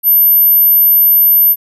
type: tone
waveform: sine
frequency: 13010 Hz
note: G#9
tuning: 37 cents flat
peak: -5 dBFS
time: 0.03-1.56 s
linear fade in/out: 50 ms
effects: none